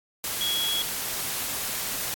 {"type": "tone in noise", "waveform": "sine", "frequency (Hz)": 3336, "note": "G#7", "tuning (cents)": 7, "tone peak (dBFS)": -25, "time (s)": [0.41, 0.82], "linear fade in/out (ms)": 0, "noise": "white", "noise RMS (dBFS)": -30, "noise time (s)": [0.24, 2.14], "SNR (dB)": 2, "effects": ["AAC 64 kbps"]}